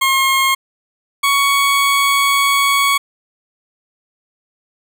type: tone pair in turn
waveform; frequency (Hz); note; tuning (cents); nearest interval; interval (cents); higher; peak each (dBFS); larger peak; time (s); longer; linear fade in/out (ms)
20% pulse; 1075 / 1117.1; C6 / C#6; +47 / +13; minor second; 66; second; -7; neither; 0.01-0.55 / 1.23-2.98; second; 10
effects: none